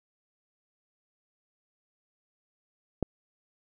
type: click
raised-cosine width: 2 ms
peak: -13 dBFS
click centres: 3.027 s
effects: none